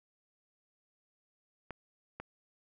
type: clicks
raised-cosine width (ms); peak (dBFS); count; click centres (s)
0.5; -26; 2; 1.707 / 2.2
effects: none